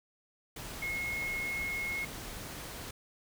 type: tone in noise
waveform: sine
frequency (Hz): 2166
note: C#7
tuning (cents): -41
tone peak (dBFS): -33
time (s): 0.82-2.05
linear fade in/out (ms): 5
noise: pink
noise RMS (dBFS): -43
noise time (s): 0.56-2.91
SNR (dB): +7
effects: none